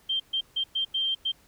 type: tone bursts at uneven times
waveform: sine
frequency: 3157 Hz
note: G7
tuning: 12 cents sharp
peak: -24 dBFS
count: 6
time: 0.09-0.2 / 0.33-0.41 / 0.56-0.64 / 0.75-0.85 / 0.94-1.15 / 1.25-1.32 s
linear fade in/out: 10 ms
effects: pink hiss -60 dBFS RMS until 1.47 s